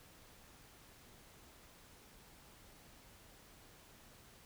silence, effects pink hiss -61 dBFS RMS until 4.45 s

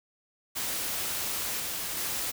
white noise with level steps, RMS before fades -32 / -34 / -32 dBFS, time 0.55-2.32 s, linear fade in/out 20 ms, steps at 1.6 / 1.97 s, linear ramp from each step 2 ms, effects none

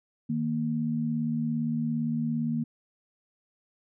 sine tone pair together, 155.58 / 233.1 Hz, D#3 / A#3, 0 / 0 cents, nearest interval perfect fifth, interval 700 cents, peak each -31 / -27 dBFS, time 0.29-2.64 s, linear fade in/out 10 ms, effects none

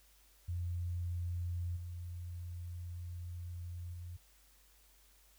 sine tone with level steps, 87.31 Hz, F2, in tune, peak -35 / -41 / -43 dBFS, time 0.48-4.17 s, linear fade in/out 10 ms, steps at 1.76 / 3.93 s, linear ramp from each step 10 ms, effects added 50 Hz sine -66 dBFS peak until 5.38 s + white hiss -67 dBFS RMS until 5.38 s

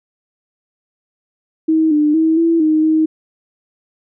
sine tone with pitch steps, 318.1 / 299.4 / 320.6 / 332 / 311.3 / 315 Hz, D#4 / D4 / E4 / E4 / D#4 / D#4, +38 / +33 / -48 / +12 / +1 / +21 cents, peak -10 dBFS, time 1.68-3.06 s, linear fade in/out 10 ms, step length 230 ms, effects none

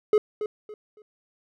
triangle tone with echo, 423.6 Hz, G#4, 34 cents sharp, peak -13 dBFS, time 0.13-0.18 s, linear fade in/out 2 ms, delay 280 ms, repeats 3, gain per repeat -11 dB, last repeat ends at 1.02 s, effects none

